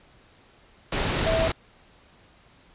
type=tone in noise; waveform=sine; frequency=651 Hz; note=E5; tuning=22 cents flat; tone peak=-22 dBFS; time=1.26-1.48 s; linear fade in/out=5 ms; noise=pink; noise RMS=-25 dBFS; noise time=0.92-1.52 s; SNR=0 dB; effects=pink hiss -56 dBFS RMS until 2.74 s + resampled to 8000 Hz